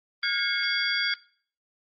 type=tone cluster; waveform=sine; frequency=1427 / 1628 / 2175 / 3352 / 4719 Hz; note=F6 / G#6 / C#7 / G#7 / D8; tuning=+37 / -35 / -33 / +15 / +7 cents; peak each=-30 dBFS; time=0.23-1.14 s; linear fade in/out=2 ms; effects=noise-tail reverb RT60 0.5 s tail -22 dB re dry + Opus 24 kbps